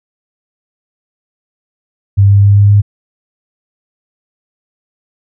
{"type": "tone with pitch steps", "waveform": "sine", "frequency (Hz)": [99.5, 100.19, 100.89, 101.59, 102.3], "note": ["G2", "G2", "G#2", "G#2", "G#2"], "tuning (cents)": [26, 38, -50, -38, -26], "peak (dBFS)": -3, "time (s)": [2.17, 2.82], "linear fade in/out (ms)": 20, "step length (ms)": 130, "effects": []}